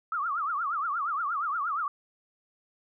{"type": "tone with vibrato", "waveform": "sine", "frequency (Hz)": 1248, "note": "D#6", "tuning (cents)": 5, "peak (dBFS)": -27, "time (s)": [0.12, 1.88], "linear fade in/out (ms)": 2, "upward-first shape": "triangle", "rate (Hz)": 8.5, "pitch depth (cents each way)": 240, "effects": []}